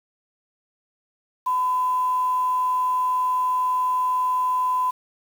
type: tone with quantisation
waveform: sine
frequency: 1009 Hz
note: B5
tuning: 37 cents sharp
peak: -19 dBFS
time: 1.46-4.91 s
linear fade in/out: 10 ms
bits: 7
effects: none